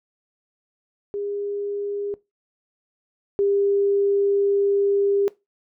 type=tone pair in turn; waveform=sine; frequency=406 / 400.4 Hz; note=G#4 / G4; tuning=-39 / +37 cents; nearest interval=unison; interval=24 cents; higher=first; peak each=-25 / -17 dBFS; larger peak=second; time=1.14-2.14 / 3.39-5.28 s; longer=second; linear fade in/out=0 ms; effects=noise-tail reverb RT60 0.2 s tail -19 dB re dry